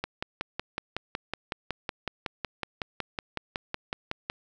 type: click train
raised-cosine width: 0.3 ms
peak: -14 dBFS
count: 24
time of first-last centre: 0.04-4.299 s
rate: 5.4 Hz
effects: none